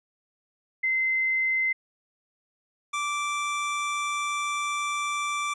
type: tone pair in turn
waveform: sine / 25% pulse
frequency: 2066 / 1170.6 Hz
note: C7 / D6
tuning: -22 / -6 cents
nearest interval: minor seventh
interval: 984 cents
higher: first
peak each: -22 / -23 dBFS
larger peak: first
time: 0.83-1.73 / 2.93-5.54 s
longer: second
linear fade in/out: 10 ms
effects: resampled to 24000 Hz